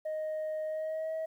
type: tone with pitch glide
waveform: sine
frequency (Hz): 622.3 to 639.8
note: D#5 to D#5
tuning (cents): 0 to +48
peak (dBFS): -30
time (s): 0.05-1.26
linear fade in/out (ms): 10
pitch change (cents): +48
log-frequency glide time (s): 0.65-1.14
effects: tanh soft clip ceiling -31 dBFS + 11-bit